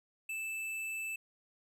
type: tone with hard clipping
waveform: sine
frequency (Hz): 2637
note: E7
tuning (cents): 0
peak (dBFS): -38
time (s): 0.29-1.16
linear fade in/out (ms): 5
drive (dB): 11
effects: none